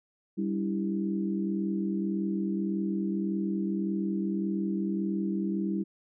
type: harmonic tone with a mistuned harmonic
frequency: 65.41 Hz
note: C2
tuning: in tune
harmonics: 3 / 4 / 5 / 6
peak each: -29 / -38 / -32 / -43 dBFS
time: 0.37-5.84 s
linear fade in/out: 20 ms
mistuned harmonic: 4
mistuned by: +150 cents
effects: none